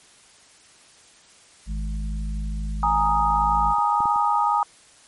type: harmonic tone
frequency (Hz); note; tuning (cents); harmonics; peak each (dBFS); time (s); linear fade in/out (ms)
52.3; G#1; +13; 1 / 3 / 4; -25 / -35 / -37; 1.66-3.75; 50
type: chord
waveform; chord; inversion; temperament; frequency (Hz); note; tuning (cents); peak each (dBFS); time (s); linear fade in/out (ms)
sine; Ab suspended second; none; equal; 830.6 / 932.3 / 1244.5; Ab5 / Bb5 / Eb6; 0 / 0 / 0; -22; 2.83-4.63; 2
type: clicks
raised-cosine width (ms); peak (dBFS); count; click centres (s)
3; -33 / -23 / -23 / -32; 4; 3.785 / 4.005 / 4.056 / 4.16
effects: white hiss -52 dBFS RMS until 5.07 s + MP3 48 kbps

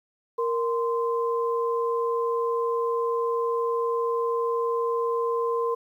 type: tone pair together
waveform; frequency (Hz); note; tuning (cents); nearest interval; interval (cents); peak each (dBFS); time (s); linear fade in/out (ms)
sine; 466.3 / 1038; A#4 / C6; +1 / -14; octave + major second; 1385; -24 / -28; 0.38-5.75; 10
effects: 10-bit

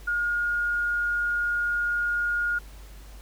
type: tone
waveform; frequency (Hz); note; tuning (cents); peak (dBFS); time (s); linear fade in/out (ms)
sine; 1427; F6; +37; -23; 0.07-2.59; 10
effects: added 50 Hz sine -42 dBFS peak until 3.21 s + pink hiss -52 dBFS RMS until 3.21 s

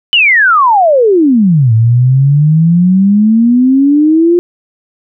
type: exponential two-way sweep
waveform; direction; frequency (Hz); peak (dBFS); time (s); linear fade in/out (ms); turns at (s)
sine; down then up; 3043 to 110 to 354.4; -4; 0.13-4.39; 0; 1.73
effects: none

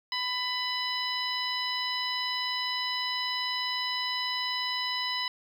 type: harmonic tone with a mistuned harmonic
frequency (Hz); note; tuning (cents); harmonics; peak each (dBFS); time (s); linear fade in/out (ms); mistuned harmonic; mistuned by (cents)
996; B5; +14; 1 / 2 / 3 / 4 / 5; -35 / -35 / -35 / -35 / -35; 0.12-5.28; 2; 5; +32
effects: 9-bit

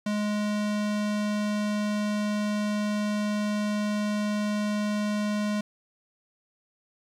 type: tone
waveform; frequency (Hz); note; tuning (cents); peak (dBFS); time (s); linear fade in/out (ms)
square; 209; G#3; +11; -26; 0.06-5.61; 5
effects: low-pass 8000 Hz 12 dB/octave + 9-bit

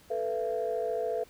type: chord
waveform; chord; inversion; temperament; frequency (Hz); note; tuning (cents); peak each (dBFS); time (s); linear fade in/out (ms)
sine; A suspended second; none; equal with one note detuned; 440 / 493.9 / 673.9; A4 / B4 / E5; 0 / 0 / +38; -32; 0.1-1.24; 10
effects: tanh soft clip ceiling -21 dBFS + pink hiss -58 dBFS RMS until 1.29 s

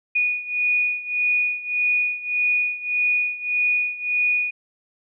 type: beating tone pair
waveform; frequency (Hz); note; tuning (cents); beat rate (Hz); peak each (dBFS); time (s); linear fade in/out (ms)
sine; 2462 / 2463.7; D#7 / D#7; -19 / -18; 1.7; -21 / -24; 0.15-4.51; 10
effects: none

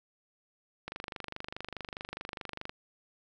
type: click train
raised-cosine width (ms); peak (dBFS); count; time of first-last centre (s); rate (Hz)
0.3; -22; 46; 0.88-2.695; 24.8
effects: none

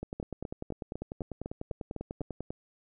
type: two click trains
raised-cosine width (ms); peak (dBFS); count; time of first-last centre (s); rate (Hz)
2; -23 / -23; 26 / 9; 0.03-2.505 / 0.2-2.215; 10.1 / 3.97
effects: none

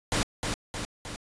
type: noise with echo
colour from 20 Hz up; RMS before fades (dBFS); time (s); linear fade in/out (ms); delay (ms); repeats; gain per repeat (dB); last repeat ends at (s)
pink; -26; 0.12-0.23; 0; 310; 3; -4; 1.16
effects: resampled to 22050 Hz

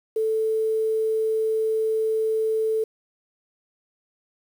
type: tone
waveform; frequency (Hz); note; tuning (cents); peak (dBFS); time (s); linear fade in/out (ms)
sine; 440; A4; 0; -20; 0.16-2.84; 5
effects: 8-bit

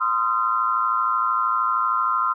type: tone cluster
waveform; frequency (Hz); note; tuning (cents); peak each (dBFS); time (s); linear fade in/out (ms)
sine; 1036 / 1249 / 1362; C6 / D#6 / F6; -17 / +6 / -44; -23; 0-2.34; 20
effects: none

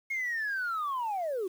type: linear sweep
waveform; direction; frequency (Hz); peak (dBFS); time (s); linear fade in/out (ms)
sine; down; 2172 to 349.2; -28; 0.1-1.48; 10
effects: tanh soft clip ceiling -27 dBFS + 9-bit

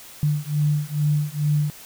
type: beating tone pair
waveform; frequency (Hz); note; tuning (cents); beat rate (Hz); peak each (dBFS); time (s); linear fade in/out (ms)
sine; 147.6 / 149.9; D3 / D3; +9 / +36; 2.3; -22; 0.23-1.7; 0
effects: white hiss -43 dBFS RMS until 1.85 s

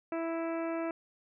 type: harmonic tone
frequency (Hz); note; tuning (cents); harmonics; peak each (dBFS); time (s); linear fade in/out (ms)
330; E4; +2; 1 / 2 / 3 / 4 / 5 / 6 / 7 / 8; -34 / -36 / -45 / -44 / -50 / -52 / -50 / -53; 0.12-0.91; 2
effects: none

